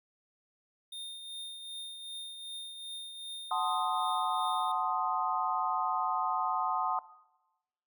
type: tone with tremolo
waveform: square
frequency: 3646 Hz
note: A#7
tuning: 39 cents flat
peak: -39 dBFS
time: 0.92-4.72 s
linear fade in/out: 5 ms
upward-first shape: triangle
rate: 2.6 Hz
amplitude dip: 50%
type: chord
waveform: sine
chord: F# diminished seventh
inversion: none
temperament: equal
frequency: 740 / 880 / 1046.5 / 1244.5 Hz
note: F#5 / A5 / C6 / Eb6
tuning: 0 / 0 / 0 / 0 cents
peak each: -34 dBFS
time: 3.51-6.99 s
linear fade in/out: 2 ms
effects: noise-tail reverb RT60 1.0 s tail -18 dB re dry